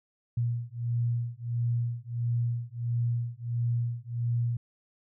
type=beating tone pair; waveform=sine; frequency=118 / 119.5 Hz; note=A#2 / A#2; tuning=+22 / +43 cents; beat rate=1.5 Hz; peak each=-30 dBFS; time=0.37-4.57 s; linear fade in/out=5 ms; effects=none